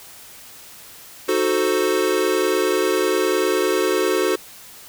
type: chord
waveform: square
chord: D# diminished seventh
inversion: none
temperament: equal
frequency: 311.1 / 370 / 440 / 523.3 Hz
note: D#4 / F#4 / A4 / C5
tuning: 0 / 0 / 0 / 0 cents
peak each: -27 / -21 / -23 / -26 dBFS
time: 1.28-4.36 s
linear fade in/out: 10 ms
effects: white hiss -42 dBFS RMS until 4.88 s